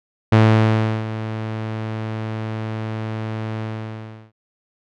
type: tone with ADSR envelope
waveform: sawtooth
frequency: 110 Hz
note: A2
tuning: in tune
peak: -5 dBFS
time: 0.32-4.32 s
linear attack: 7 ms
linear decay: 710 ms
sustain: -15 dB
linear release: 710 ms
effects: low-pass 3000 Hz 12 dB/octave